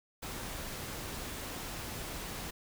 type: noise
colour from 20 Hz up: pink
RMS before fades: -41 dBFS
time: 0.22-2.51 s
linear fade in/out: 10 ms
effects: none